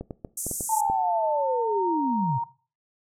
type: clicks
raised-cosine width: 2 ms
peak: -20 dBFS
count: 7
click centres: 0.01 / 0.108 / 0.248 / 0.466 / 0.513 / 0.608 / 0.899 s
type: band-pass noise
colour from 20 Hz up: pink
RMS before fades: -32 dBFS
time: 0.37-0.81 s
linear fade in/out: 5 ms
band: 6800 to 12000 Hz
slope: 48 dB/octave
type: tone with pitch glide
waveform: sine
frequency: 885 to 931.7 Hz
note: A5 to A#5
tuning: +10 to -1 cents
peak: -25 dBFS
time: 0.69-2.44 s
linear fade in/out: 5 ms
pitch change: +89 cents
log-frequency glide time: 1.33-1.94 s
type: linear sweep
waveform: sine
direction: down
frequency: 880 to 118 Hz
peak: -24 dBFS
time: 0.71-2.39 s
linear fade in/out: 20 ms
effects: noise-tail reverb RT60 0.4 s tail -19 dB re dry